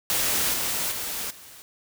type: noise with level steps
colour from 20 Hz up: white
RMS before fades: -24 / -27 / -31 / -46 dBFS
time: 0.1-1.62 s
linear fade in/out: 0 ms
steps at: 0.53 / 0.91 / 1.3 s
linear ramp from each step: 10 ms
effects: none